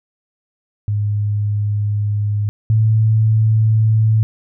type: tone pair in turn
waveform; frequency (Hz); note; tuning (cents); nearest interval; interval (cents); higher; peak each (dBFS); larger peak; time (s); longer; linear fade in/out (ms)
sine; 103.83 / 109.87; G#2 / A2; 0 / -2; minor second; 98; second; -15 / -10; second; 0.88-2.49 / 2.7-4.23; first; 0
effects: none